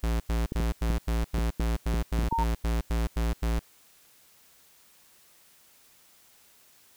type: tone bursts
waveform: square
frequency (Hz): 56.8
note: A#1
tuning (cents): -44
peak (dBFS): -25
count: 14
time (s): 0.03-3.593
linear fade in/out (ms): 5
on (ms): 170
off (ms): 91
type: clicks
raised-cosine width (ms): 3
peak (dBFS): -18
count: 9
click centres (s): 0.521 / 0.601 / 0.903 / 1.384 / 1.598 / 1.941 / 2.19 / 2.233 / 2.326
type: tone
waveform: sine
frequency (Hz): 916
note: A#5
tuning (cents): -31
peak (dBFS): -25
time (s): 2.31-2.44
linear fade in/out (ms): 10
effects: white hiss -59 dBFS RMS until 6.96 s